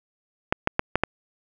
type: clicks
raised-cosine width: 0.5 ms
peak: -4 dBFS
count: 5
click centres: 0.525 / 0.674 / 0.794 / 0.956 / 1.036 s
effects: none